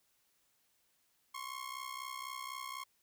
sawtooth ring-modulated tone, 1079 Hz, C#6, 47 cents flat, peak -35 dBFS, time 1.34-2.84 s, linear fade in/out 10 ms, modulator 32 Hz, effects white hiss -75 dBFS RMS until 3.02 s

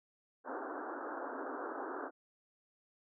pink band-pass noise, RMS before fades -42 dBFS, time 0.44-2.11 s, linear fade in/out 50 ms, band 260 to 1600 Hz, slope 96 dB/octave, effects none

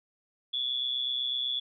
sine tone with amplitude modulation, 3418 Hz, G#7, 49 cents sharp, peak -25 dBFS, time 0.53-1.6 s, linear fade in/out 10 ms, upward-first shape sine, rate 128 Hz, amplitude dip 70%, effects none

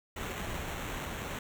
pink noise with sample-and-hold, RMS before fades -38 dBFS, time 0.16-1.39 s, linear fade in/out 5 ms, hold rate 4900 Hz, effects none

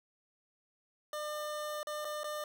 25% pulse tone with dropouts, 601 Hz, D5, 40 cents sharp, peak -33 dBFS, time 1.13-2.44 s, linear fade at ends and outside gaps 2 ms, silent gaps 1.831-1.87 / 2.047-2.051 / 2.234-2.242 s, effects none

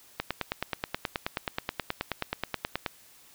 click train, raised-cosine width 0.3 ms, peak -12 dBFS, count 26, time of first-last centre 0.2-2.862 s, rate 9.39 Hz, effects white hiss -56 dBFS RMS until 3.34 s

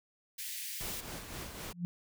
white high-pass noise, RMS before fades -41 dBFS, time 0.38-1.01 s, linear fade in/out 10 ms, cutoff 1800 Hz, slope 48 dB/octave
pink noise with tremolo, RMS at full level -42 dBFS, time 0.8-1.73 s, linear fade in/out 10 ms, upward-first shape sine, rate 3.8 Hz, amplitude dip 45%
sine tone with exponential growth, 174.61 Hz, F3, in tune, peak -29 dBFS, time 1.68-1.85 s, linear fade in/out 0 ms, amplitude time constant 36 ms
effects none

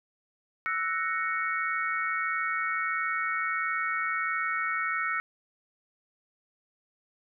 sine chord, F# dominant seventh, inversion third, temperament equal, 1318.5 / 1480 / 1864.7 / 2217 Hz, E6 / F#6 / A#6 / C#7, 0 / 0 / 0 / 0 cents, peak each -31 / -34 / -33 / -33 dBFS, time 0.66-5.2 s, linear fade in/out 0 ms, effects none

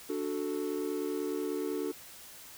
triangle chord, D major, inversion none, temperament equal, 293.7 / 370 / 440 Hz, D4 / F#4 / A4, 0 / 0 / 0 cents, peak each -34 dBFS, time 0.09-1.92 s, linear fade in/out 10 ms, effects white hiss -50 dBFS RMS until 2.57 s

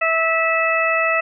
harmonic tone, 653 Hz, E5, 17 cents flat, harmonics 1 / 2 / 3 / 4, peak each -21 / -21 / -21 / -21 dBFS, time 0.01-1.21 s, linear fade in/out 10 ms, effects none

